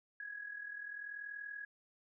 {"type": "tone with amplitude modulation", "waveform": "sine", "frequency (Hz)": 1666, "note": "G#6", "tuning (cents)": 5, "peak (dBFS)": -40, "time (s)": [0.2, 1.65], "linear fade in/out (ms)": 2, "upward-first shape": "sine", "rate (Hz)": 40.5, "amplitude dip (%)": 65, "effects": []}